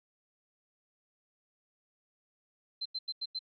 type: tone bursts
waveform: sine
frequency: 4100 Hz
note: C8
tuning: 36 cents flat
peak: -33 dBFS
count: 5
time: 2.81-3.392 s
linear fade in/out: 10 ms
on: 46 ms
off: 88 ms
effects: none